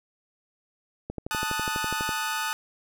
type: click train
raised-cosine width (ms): 2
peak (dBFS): -19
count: 13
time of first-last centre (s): 1.1-2.092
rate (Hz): 12.1
type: chord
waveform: sawtooth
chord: D# diminished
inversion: second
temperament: equal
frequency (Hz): 880 / 1244.5 / 1480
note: A5 / D#6 / F#6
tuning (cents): 0 / 0 / 0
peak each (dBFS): -28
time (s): 1.31-2.53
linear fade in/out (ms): 0
effects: none